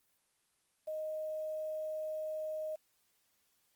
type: tone with quantisation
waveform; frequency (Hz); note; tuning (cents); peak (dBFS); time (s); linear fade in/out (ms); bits
sine; 622.3; D#5; 0; -36; 0.87-2.76; 10; 10
effects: white hiss -75 dBFS RMS until 3.75 s + Opus 24 kbps